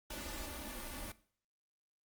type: noise with comb filter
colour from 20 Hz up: pink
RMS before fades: -44 dBFS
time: 0.1-1.12 s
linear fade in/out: 5 ms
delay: 3.4 ms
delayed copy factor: +0.9
effects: noise-tail reverb RT60 0.5 s tail -18 dB re dry + Opus 48 kbps